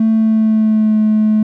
triangle tone with pitch glide, 221.7 to 215.3 Hz, A3 to A3, +13 to -37 cents, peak -6 dBFS, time 0-1.43 s, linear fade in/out 5 ms, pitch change -50 cents, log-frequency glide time 0.1-0.98 s, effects tanh soft clip ceiling -5 dBFS

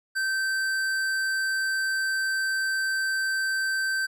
sine tone with hard clipping, 1553 Hz, G6, 17 cents flat, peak -26 dBFS, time 0.15-4.07 s, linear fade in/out 20 ms, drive 13 dB, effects none

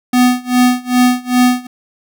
square tone with tremolo, 248.8 Hz, B3, 13 cents sharp, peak -7 dBFS, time 0.13-1.67 s, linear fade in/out 5 ms, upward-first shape sine, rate 2.5 Hz, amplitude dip 95%, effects none

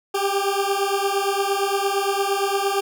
20% pulse beating tone pair, 392 / 400.7 Hz, G4 / G4, 0 / +38 cents, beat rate 8.7 Hz, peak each -18 dBFS, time 0.14-2.81 s, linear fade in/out 10 ms, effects none

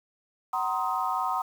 sine chord, C half-diminished seventh, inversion second, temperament just, 753.5 / 941.9 / 1046.5 / 1255.8 Hz, Gb5 / Bb5 / C6 / Eb6, +31 / +18 / 0 / +16 cents, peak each -31 dBFS, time 0.53-1.42 s, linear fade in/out 5 ms, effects 8-bit

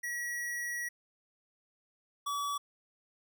square tone pair in turn, 1921 / 1142.2 Hz, B6 / D6, -48 / -49 cents, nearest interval major sixth, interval 901 cents, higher first, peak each -35 / -33 dBFS, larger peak second, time 0.03-0.89 / 2.26-2.58 s, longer first, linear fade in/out 10 ms, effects none

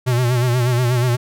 square tone with vibrato, 123.2 Hz, B2, 4 cents flat, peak -15 dBFS, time 0.06-1.17 s, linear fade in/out 20 ms, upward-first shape sine, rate 8.3 Hz, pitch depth 69 cents each way, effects none

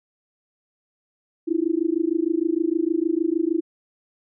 sine tone with amplitude modulation, 329.6 Hz, E4, in tune, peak -15 dBFS, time 1.47-3.61 s, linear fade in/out 20 ms, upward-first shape sine, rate 26.5 Hz, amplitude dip 100%, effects none

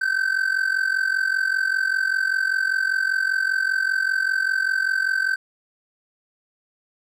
triangle tone with amplitude modulation, 1544 Hz, G6, 27 cents flat, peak -14 dBFS, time 0.01-5.36 s, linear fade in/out 10 ms, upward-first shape sine, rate 45.1 Hz, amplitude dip 80%, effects none

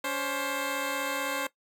10% pulse tone pair together, 281.9 / 528 Hz, C#4 / C5, +29 / +16 cents, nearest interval major seventh, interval 1087 cents, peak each -25 / -23 dBFS, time 0.04-1.47 s, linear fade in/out 5 ms, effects noise-tail reverb RT60 0.1 s tail -18 dB re dry

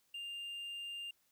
triangle tone, 2800 Hz, F7, 4 cents sharp, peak -40 dBFS, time 0.14-1.11 s, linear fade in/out 5 ms, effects white hiss -75 dBFS RMS until 1.31 s

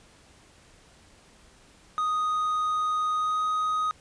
triangle tone with pitch glide, 1244.5 to 1252.4 Hz, D#6 to D#6, 0 to +11 cents, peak -22 dBFS, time 1.98-3.91 s, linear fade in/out 0 ms, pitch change +11 cents, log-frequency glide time 3.16-3.4 s, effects pink hiss -56 dBFS RMS until 4 s + resampled to 22050 Hz

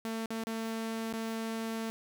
sawtooth tone with dropouts, 224.6 Hz, A3, 36 cents sharp, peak -30 dBFS, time 0.05-1.9 s, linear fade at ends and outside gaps 0 ms, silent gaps 0.259-0.305 / 0.438-0.47 / 1.127-1.136 s, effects none

